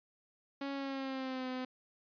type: tone with pitch glide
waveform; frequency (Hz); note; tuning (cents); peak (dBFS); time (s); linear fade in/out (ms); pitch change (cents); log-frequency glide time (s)
sawtooth; 277.2 to 255.7; C#4 to C4; 0 to -40; -33; 0.61-1.65; 5; -140; 0.73-1.48
effects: resampled to 11025 Hz